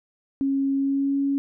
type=tone with pitch glide; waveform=sine; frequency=273.6 to 277.9 Hz; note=C#4 to C#4; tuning=-23 to +4 cents; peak=-20 dBFS; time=0.41-1.38 s; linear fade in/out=0 ms; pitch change=+27 cents; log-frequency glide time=0.75-1.17 s; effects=none